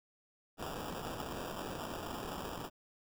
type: noise with sample-and-hold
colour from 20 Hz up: white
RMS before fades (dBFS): -42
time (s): 0.57-2.7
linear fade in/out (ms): 50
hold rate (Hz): 2100
effects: none